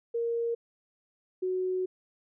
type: tone pair in turn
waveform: sine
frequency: 466.2 / 370 Hz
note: A#4 / F#4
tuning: 0 / 0 cents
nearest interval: major third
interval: 400 cents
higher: first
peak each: -27 dBFS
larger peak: neither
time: 0.14-0.55 / 1.42-1.86 s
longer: second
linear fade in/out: 10 ms
effects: none